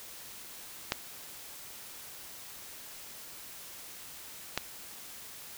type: clicks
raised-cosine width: 0.2 ms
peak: -10 / -11 dBFS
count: 2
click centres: 0.921 / 4.576 s
effects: white hiss -47 dBFS RMS until 5.57 s